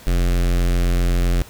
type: tone with notch filter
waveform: square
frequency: 43.86 Hz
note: F1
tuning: 8 cents sharp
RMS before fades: -17 dBFS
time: 0.07-1.42 s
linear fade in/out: 0 ms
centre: 930 Hz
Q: 1.8
effects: pink hiss -43 dBFS RMS until 1.49 s